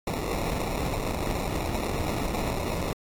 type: noise with sample-and-hold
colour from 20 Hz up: pink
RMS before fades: -29 dBFS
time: 0.07-2.93 s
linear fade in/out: 2 ms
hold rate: 1575 Hz
effects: AAC 64 kbps